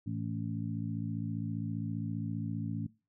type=harmonic tone with a mistuned harmonic; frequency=55 Hz; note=A1; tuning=in tune; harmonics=2 / 3 / 4 / 5; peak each=-37 / -39 / -40 / -41 dBFS; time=0.06-2.87 s; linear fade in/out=10 ms; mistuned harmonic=5; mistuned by=+33 cents; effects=noise-tail reverb RT60 0.3 s tail -21 dB re dry